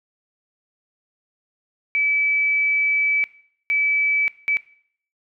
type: tone bursts at uneven times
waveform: sine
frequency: 2300 Hz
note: D7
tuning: 37 cents flat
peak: -17 dBFS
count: 3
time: 1.95-3.24 / 3.7-4.28 / 4.48-4.57 s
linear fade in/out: 0 ms
effects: noise-tail reverb RT60 0.6 s tail -19 dB re dry